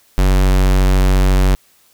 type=tone; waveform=square; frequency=47.05 Hz; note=F#1; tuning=30 cents sharp; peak=-10 dBFS; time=0.18-1.55 s; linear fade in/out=0 ms; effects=white hiss -53 dBFS RMS until 1.93 s